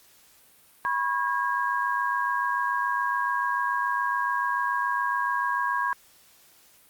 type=tone cluster; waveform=sine; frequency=982 / 1089 / 1632 Hz; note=B5 / C#6 / G#6; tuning=-10 / -31 / -31 cents; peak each=-28 dBFS; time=0.85-5.93 s; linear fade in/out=0 ms; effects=white hiss -57 dBFS RMS until 6.89 s + Opus 48 kbps